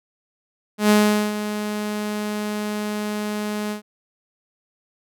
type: tone with ADSR envelope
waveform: sawtooth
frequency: 210 Hz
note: G#3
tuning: 19 cents sharp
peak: -8 dBFS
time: 0.78-3.82 s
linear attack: 120 ms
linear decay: 420 ms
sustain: -12 dB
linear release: 110 ms
effects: none